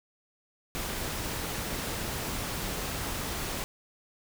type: noise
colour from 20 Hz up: pink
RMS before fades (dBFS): -34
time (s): 0.75-3.64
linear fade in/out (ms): 0
effects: none